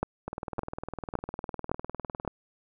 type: two click trains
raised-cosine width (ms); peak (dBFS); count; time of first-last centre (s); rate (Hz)
1; -20 / -13; 40 / 5; 0.28-2.25 / 0.03-2.277; 19.8 / 1.78
effects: none